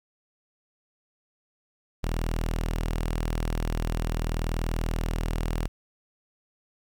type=tone; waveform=sawtooth; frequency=40.41 Hz; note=E1; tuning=34 cents flat; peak=-22 dBFS; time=2.03-5.68 s; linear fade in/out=10 ms; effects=10-bit